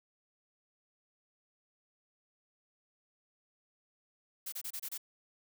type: noise bursts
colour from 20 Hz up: blue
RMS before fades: -40 dBFS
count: 6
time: 4.46-4.979 s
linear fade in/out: 10 ms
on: 64 ms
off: 27 ms
effects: none